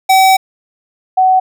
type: tone pair in turn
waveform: square / sine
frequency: 763 / 749.9 Hz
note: G5 / F#5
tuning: -47 / +23 cents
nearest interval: unison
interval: 30 cents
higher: first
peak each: -6 dBFS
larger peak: neither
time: 0.09-0.37 / 1.17-1.4 s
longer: first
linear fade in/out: 10 ms
effects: none